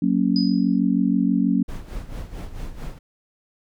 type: chord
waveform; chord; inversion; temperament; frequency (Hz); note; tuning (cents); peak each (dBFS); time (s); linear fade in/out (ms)
sine; F# major; none; just; 185 / 231.2 / 277.5; F#3 / A#3 / C#4; 0 / -14 / +2; -21; 0.02-1.63; 5
type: tone with exponential decay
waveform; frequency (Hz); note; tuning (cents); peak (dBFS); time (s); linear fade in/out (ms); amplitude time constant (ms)
sine; 4978; D#8; 0; -23; 0.36-0.79; 1; 93
type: noise with tremolo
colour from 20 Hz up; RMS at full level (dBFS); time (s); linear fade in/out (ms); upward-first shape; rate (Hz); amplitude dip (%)
brown; -29; 1.68-2.99; 10; sine; 4.5; 70
effects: none